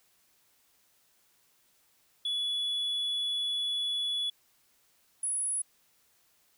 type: tone pair in turn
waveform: sine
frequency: 3411 / 10221 Hz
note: G#7 / D#9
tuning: +46 / +45 cents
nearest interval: octave + perfect fifth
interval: 1899 cents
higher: second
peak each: -26 dBFS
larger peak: neither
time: 2.25-4.3 / 5.23-5.62 s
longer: first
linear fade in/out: 5 ms
effects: tanh soft clip ceiling -28 dBFS + white hiss -68 dBFS RMS until 6.57 s